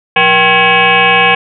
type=tone with frequency modulation; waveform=sine; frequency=1670 Hz; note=G#6; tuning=9 cents sharp; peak=-5 dBFS; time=0.16-1.35 s; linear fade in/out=5 ms; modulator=298 Hz; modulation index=4; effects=none